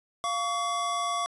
square tone pair together, 696.8 / 1132 Hz, F5 / C#6, -4 / +36 cents, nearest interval minor sixth, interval 840 cents, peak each -33 / -29 dBFS, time 0.24-1.26 s, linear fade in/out 0 ms, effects resampled to 24000 Hz + 11-bit

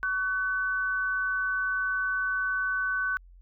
sine tone pair together, 1130.5 / 1509 Hz, C#6 / F#6, +34 / +34 cents, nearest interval perfect fourth, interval 500 cents, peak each -34 / -26 dBFS, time 0.03-3.17 s, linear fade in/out 0 ms, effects added 44 Hz sine -49 dBFS peak until 3.41 s

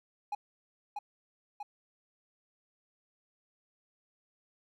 triangle tone with echo, 827 Hz, G#5, 8 cents flat, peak -30 dBFS, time 0.32-0.35 s, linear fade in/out 5 ms, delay 640 ms, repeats 2, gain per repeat -3 dB, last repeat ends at 1.63 s, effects none

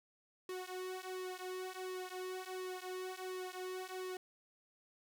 sawtooth tone with flanger, 370 Hz, F#4, in tune, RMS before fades -44 dBFS, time 0.49-4.17 s, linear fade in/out 2 ms, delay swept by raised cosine 1.4 to 4 ms, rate 1.4 Hz, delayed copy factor -1, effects none

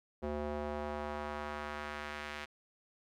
square tone with band-pass filter sweep, 74.2 Hz, D2, 18 cents sharp, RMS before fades -40 dBFS, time 0.22-2.46 s, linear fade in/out 20 ms, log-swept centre 480 to 2200 Hz, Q 1.1, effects none

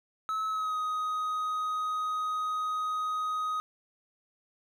triangle tone with pitch glide, 1294 to 1253.5 Hz, E6 to D#6, -32 to +12 cents, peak -27 dBFS, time 0.29-3.6 s, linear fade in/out 0 ms, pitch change -56 cents, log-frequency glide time 0.48-0.77 s, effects none

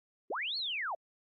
sine linear two-way sweep, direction up then down, 273 to 4435 to 580 Hz, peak -33 dBFS, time 0.3-0.95 s, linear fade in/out 5 ms, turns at 0.57 s, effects AAC 32 kbps

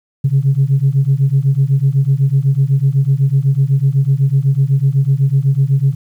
sine beating tone pair, 133 / 141 Hz, C3 / C#3, +29 / +30 cents, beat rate 8 Hz, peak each -12 dBFS, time 0.24-5.95 s, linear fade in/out 10 ms, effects tanh soft clip ceiling -4 dBFS + 8-bit

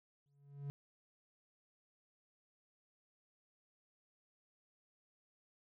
triangle tone with exponential growth, 141.5 Hz, C#3, 36 cents sharp, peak -36 dBFS, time 0.26-0.7 s, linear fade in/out 0 ms, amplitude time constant 95 ms, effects none

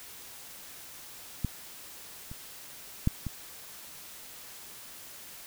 clicks, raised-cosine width 5 ms, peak -16 / -29 / -11 / -21 dBFS, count 4, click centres 1.447 / 2.315 / 3.074 / 3.267 s, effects white hiss -47 dBFS RMS until 5.46 s

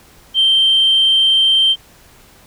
sine tone, 3136 Hz, G7, in tune, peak -8 dBFS, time 0.34-1.76 s, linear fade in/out 50 ms, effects tanh soft clip ceiling -5 dBFS + pink hiss -46 dBFS RMS until 2.46 s

